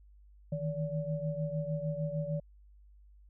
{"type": "tone cluster", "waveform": "sine", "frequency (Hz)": [153, 159.6, 575], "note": ["D#3", "D#3", "D5"], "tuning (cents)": [-29, 44, -37], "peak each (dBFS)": [-36, -36, -37], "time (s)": [0.52, 2.4], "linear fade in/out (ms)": 5, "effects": ["added 50 Hz sine -55 dBFS peak until 3.29 s"]}